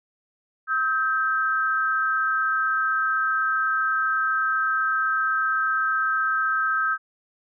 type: tone pair together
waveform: sine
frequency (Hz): 1283.8 / 1568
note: E6 / G6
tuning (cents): -46 / 0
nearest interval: minor third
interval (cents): 346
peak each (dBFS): -23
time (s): 0.67-6.98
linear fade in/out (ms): 50
effects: none